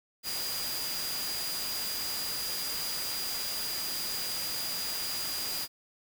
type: tone in noise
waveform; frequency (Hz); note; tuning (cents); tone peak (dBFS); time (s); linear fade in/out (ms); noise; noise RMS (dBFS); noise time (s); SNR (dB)
sine; 4856; D#8; -43; -35; 0.23-5.68; 50; white; -36; 0.23-5.68; -2
effects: none